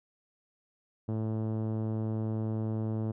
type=tone with low-pass filter; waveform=5% pulse; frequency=110 Hz; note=A2; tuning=in tune; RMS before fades=-32 dBFS; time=1.08-3.12 s; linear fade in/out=10 ms; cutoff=220 Hz; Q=0.53; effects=none